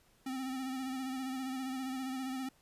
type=tone with vibrato; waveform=square; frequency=261.6 Hz; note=C4; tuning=in tune; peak=-37 dBFS; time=0.26-2.49 s; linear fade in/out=5 ms; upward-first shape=sine; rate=15 Hz; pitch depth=39 cents each way; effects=pink hiss -68 dBFS RMS until 2.61 s + resampled to 32000 Hz